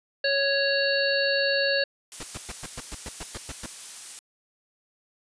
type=harmonic tone; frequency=554.4 Hz; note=C#5; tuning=in tune; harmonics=1 / 3 / 5 / 7 / 8; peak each=-25 / -26 / -32 / -34 / -28 dBFS; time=0.24-1.84 s; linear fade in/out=5 ms
type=noise; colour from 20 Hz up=blue; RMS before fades=-37 dBFS; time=2.12-4.19 s; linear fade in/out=0 ms
type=noise bursts; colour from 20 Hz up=pink; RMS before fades=-35 dBFS; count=11; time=2.2-3.663 s; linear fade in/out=5 ms; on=33 ms; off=110 ms
effects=resampled to 22050 Hz